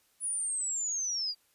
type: linear sweep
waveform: sine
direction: down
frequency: 9956 to 4699 Hz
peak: -30 dBFS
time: 0.2-1.35 s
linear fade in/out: 50 ms
effects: white hiss -69 dBFS RMS until 1.54 s + resampled to 32000 Hz